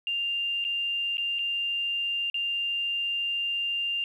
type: tone with dropouts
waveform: sine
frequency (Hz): 2794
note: F7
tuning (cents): 0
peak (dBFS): -26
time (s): 0.07-4.04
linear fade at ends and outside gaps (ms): 1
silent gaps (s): 0.642-0.649 / 1.171-1.181 / 1.387-1.391 / 2.3-2.343
effects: 10-bit